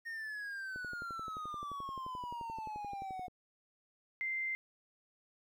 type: exponential sweep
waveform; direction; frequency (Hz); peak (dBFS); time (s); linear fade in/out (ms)
triangle; down; 1856 to 725; -38; 0.05-3.28; 20
type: click train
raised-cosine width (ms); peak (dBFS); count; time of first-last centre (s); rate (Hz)
2; -36; 30; 0.76-3.282; 11.5
type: tone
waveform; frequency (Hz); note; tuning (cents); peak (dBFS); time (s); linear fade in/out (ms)
sine; 2085; C7; -7; -34; 4.21-4.55; 0
effects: 12-bit